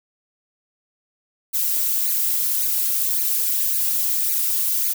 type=noise with flanger; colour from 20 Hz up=violet; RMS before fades=-21 dBFS; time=1.53-4.94 s; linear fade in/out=20 ms; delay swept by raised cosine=0.45 to 5.35 ms; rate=1.8 Hz; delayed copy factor=+1; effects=none